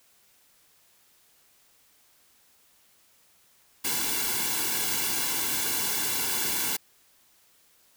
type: noise with comb filter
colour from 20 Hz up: white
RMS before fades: -28 dBFS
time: 3.84-6.77 s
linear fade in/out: 10 ms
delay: 1.6 ms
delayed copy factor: -0.75
effects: white hiss -62 dBFS RMS until 7.96 s